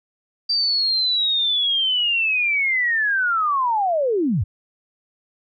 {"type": "linear sweep", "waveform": "sine", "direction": "down", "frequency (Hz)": [4699, 73.3], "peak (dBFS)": -17, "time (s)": [0.49, 4.44], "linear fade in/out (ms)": 10, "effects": []}